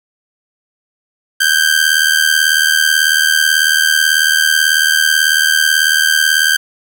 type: ring-modulated tone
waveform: sawtooth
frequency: 1568 Hz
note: G6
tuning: in tune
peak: -3 dBFS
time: 1.4-6.57 s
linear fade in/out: 10 ms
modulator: 39.1 Hz
effects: none